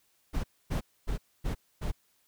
brown noise bursts, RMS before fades -30 dBFS, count 5, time 0.33-1.92 s, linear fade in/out 20 ms, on 110 ms, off 260 ms, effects white hiss -70 dBFS RMS until 2.27 s

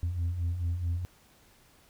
sine beating tone pair, 82.41 / 87.01 Hz, E2 / F2, 0 / -6 cents, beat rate 4.6 Hz, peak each -34 / -27 dBFS, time 0.03-1.05 s, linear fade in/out 0 ms, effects tanh soft clip ceiling -25 dBFS + pink hiss -61 dBFS RMS until 1.89 s

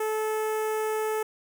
sawtooth tone with notch filter, 433.9 Hz, A4, 24 cents flat, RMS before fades -28 dBFS, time 0-1.23 s, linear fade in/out 5 ms, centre 4200 Hz, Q 0.56, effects none

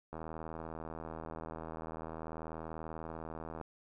click train, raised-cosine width 1 ms, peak -29 dBFS, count 281, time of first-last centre 0.13-3.613 s, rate 80.4 Hz, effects none

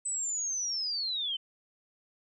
sine linear sweep, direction down, 8100 to 3021 Hz, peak -30 dBFS, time 0.05-1.37 s, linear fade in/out 10 ms, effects none

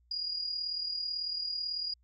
sine tone with amplitude modulation, 4865 Hz, D#8, 40 cents flat, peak -30 dBFS, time 0.11-1.94 s, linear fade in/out 5 ms, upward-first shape sine, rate 38.1 Hz, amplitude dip 55%, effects added 60 Hz sine -64 dBFS peak until 2.03 s

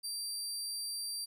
25% pulse tone, 4699 Hz, D8, in tune, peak -32 dBFS, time 0.03-1.26 s, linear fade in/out 20 ms, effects 12-bit

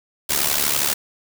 white noise with amplitude modulation, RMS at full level -17 dBFS, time 0.29-0.94 s, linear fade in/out 10 ms, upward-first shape sine, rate 72.3 Hz, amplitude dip 75%, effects none

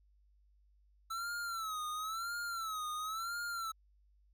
square tone with vibrato, 1318.5 Hz, E6, in tune, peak -38 dBFS, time 1.1-3.72 s, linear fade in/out 10 ms, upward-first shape sine, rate 0.97 Hz, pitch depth 120 cents each way, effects added 50 Hz sine -65 dBFS peak until 4.33 s

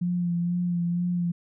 sine tone with vibrato, 174.61 Hz, F3, in tune, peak -23 dBFS, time 0.01-1.32 s, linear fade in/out 10 ms, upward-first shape sine, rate 2.1 Hz, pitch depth 27 cents each way, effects none

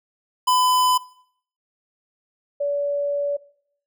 square / sine tone pair in turn, 1006 / 572.9 Hz, B5 / D5, +32 / -43 cents, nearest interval minor seventh, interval 975 cents, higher first, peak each -16 / -20 dBFS, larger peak first, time 0.47-0.98 / 2.6-3.37 s, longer second, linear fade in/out 10 ms, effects noise-tail reverb RT60 0.6 s tail -20 dB re dry

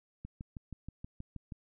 click train, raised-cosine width 5 ms, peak -30 dBFS, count 9, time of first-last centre 0.25-1.522 s, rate 6.29 Hz, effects none

